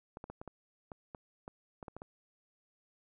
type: clicks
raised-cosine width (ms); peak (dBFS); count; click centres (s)
1; -30; 12; 0.171 / 0.241 / 0.3 / 0.415 / 0.477 / 0.918 / 1.148 / 1.479 / 1.828 / 1.882 / 1.966 / 2.019
effects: none